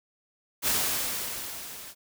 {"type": "noise with level ramp", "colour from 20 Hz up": "white", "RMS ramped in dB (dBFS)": [-24, -44], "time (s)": [0.62, 1.95], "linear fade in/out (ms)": 50, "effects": []}